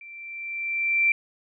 sine tone with level ramp, 2349 Hz, D7, in tune, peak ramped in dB -41 to -16 dBFS, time 0.01-1.12 s, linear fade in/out 2 ms, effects none

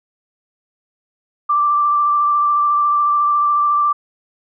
sine tone with vibrato, 1174.7 Hz, D6, in tune, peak -12 dBFS, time 1.49-3.93 s, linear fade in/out 10 ms, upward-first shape square, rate 14 Hz, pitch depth 11 cents each way, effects none

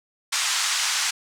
white band-pass noise, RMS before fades -24 dBFS, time 0.32-1.11 s, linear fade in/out 10 ms, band 950 to 7600 Hz, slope 24 dB/octave, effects none

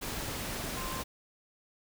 sine tone in noise, 1046.5 Hz, C6, in tune, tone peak -40 dBFS, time 0.76-1.03 s, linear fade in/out 20 ms, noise pink, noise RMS -37 dBFS, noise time 0.01-1.04 s, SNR -6 dB, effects none

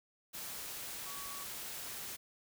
sine tone in noise, 1131 Hz, C#6, 34 cents sharp, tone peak -49 dBFS, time 1.05-1.45 s, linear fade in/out 20 ms, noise white, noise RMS -44 dBFS, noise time 0.33-2.17 s, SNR -8 dB, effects none

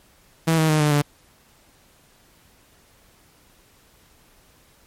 sawtooth tone with pitch steps, 162.8 / 158.35 / 154.02 / 149.81 / 145.71 Hz, E3 / D#3 / D#3 / D3 / D3, -21 / +31 / -17 / +35 / -13 cents, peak -12 dBFS, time 0.47-1.02 s, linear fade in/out 10 ms, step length 110 ms, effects pink hiss -56 dBFS RMS until 4.86 s + MP3 64 kbps

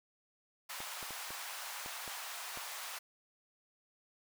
pink high-pass noise, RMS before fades -44 dBFS, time 0.69-2.99 s, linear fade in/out 10 ms, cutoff 770 Hz, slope 24 dB/octave
clicks, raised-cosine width 1 ms, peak -33 dBFS, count 7, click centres 0.804 / 1.028 / 1.107 / 1.306 / 1.861 / 2.078 / 2.574 s
effects none

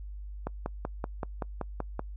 click train, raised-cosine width 1 ms, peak -18 dBFS, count 9, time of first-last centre 0.47-1.994 s, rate 5.25 Hz, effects noise-tail reverb RT60 0.1 s tail -26 dB re dry + added 50 Hz sine -38 dBFS peak until 2.16 s

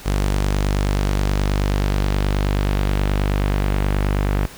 sawtooth tone with low-pass filter sweep, 49.41 Hz, G1, 14 cents sharp, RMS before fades -19 dBFS, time 0.05-4.47 s, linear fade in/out 20 ms, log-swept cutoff 9600 to 2200 Hz, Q 1, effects pink hiss -39 dBFS RMS until 4.57 s

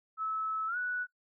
sine tone with pitch glide, 1300 to 1476.2 Hz, E6 to F#6, -24 to -4 cents, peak -31 dBFS, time 0.17-1.07 s, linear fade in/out 50 ms, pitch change +220 cents, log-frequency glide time 0.67-0.77 s, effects noise-tail reverb RT60 0.1 s tail -20 dB re dry

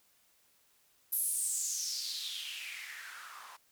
blue noise with band-pass filter sweep, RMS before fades -38 dBFS, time 1.12-3.57 s, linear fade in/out 10 ms, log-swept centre 12000 to 950 Hz, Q 5.3, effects white hiss -69 dBFS RMS until 3.71 s

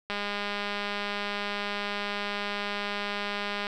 click train, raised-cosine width 0.3 ms, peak -16 dBFS, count 729, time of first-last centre 0.1-3.669 s, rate 204 Hz, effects none

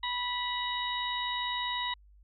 harmonic tone with a mistuned harmonic, 983 Hz, B5, 8 cents flat, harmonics 1 / 2 / 3 / 4, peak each -34 / -37 / -40 / -35 dBFS, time 0.03-1.94 s, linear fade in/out 5 ms, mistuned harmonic 4, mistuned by -57 cents, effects added 50 Hz sine -55 dBFS peak until 2.23 s

